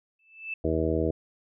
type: tone with exponential growth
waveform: sine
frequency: 2637 Hz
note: E7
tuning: in tune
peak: -28 dBFS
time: 0.19-0.54 s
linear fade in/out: 5 ms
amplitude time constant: 76 ms
type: harmonic tone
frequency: 80.1 Hz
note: E2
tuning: 49 cents flat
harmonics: 1 / 2 / 3 / 4 / 5 / 6 / 7 / 8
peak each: -30 / -34 / -35 / -29 / -31 / -30 / -37 / -34 dBFS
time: 0.64-1.11 s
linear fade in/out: 5 ms
effects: none